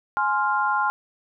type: chord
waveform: sine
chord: F minor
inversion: first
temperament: just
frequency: 838.1 / 1047.7 / 1396.9 Hz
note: Ab5 / C6 / F6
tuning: +16 / +2 / 0 cents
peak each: -24 dBFS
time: 0.17-0.9 s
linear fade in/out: 0 ms
effects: none